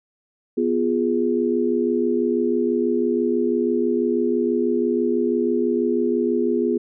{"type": "chord", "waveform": "sine", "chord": "F diminished", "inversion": "second", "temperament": "equal", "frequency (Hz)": [246.9, 349.2, 415.3], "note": ["Cb4", "F4", "Ab4"], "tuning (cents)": [0, 0, 0], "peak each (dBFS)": -22, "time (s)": [0.57, 6.78], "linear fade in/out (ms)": 10, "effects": []}